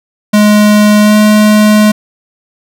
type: tone with pitch glide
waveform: square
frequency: 209.6 to 211.9 Hz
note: G#3 to G#3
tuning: +16 to +35 cents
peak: -4 dBFS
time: 0.33-1.92 s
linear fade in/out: 10 ms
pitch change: +19 cents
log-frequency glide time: 1.02-1.16 s
effects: none